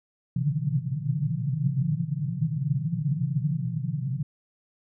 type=band-pass noise; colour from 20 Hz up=pink; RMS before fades=-27 dBFS; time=0.36-4.23 s; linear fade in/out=5 ms; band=120 to 170 Hz; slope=96 dB/octave; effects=none